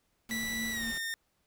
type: noise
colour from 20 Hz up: pink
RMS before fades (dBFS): -46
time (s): 0.29-0.98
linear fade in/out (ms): 2
type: tone with tremolo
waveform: sine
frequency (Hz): 227.3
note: A#3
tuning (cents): -43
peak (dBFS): -35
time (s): 0.29-0.92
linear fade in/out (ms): 20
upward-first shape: triangle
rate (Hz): 3.7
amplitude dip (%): 65
type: tone with pitch glide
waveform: sawtooth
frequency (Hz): 1966 to 1823.8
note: B6 to A#6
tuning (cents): -8 to -38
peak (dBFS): -30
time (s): 0.31-1.14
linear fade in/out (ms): 0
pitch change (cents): -130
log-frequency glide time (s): 0.71-0.85
effects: pink hiss -75 dBFS RMS until 1.46 s